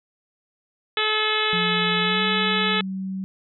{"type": "harmonic tone", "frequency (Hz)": 430.5, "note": "A4", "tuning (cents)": -38, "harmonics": [1, 2, 3, 4, 5, 6, 7, 8, 9], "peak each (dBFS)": [-28, -32, -27, -28, -29, -29, -29, -27, -30], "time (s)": [0.97, 2.81], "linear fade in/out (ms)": 2}
{"type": "tone with pitch glide", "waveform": "sine", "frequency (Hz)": [176.7, 190.48], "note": ["F3", "G3"], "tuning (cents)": [21, -49], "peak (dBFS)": -26, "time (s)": [1.53, 3.24], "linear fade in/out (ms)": 0, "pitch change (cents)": 130, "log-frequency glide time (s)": [2.03, 2.23]}
{"effects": []}